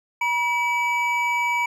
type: tone pair together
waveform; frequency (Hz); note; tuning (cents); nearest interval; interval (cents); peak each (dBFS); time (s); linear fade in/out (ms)
triangle; 959.8 / 2294; B5 / D7; -50 / -41; octave + minor third; 1509; -21; 0.21-1.66; 5
effects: none